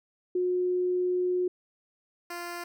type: tone pair in turn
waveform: sine / 10% pulse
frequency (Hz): 361.7 / 347.3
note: F#4 / F4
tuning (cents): -39 / -10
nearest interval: minor second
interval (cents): 71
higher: first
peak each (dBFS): -24 / -27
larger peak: first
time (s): 0.35-1.48 / 2.3-2.64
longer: first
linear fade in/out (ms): 5
effects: none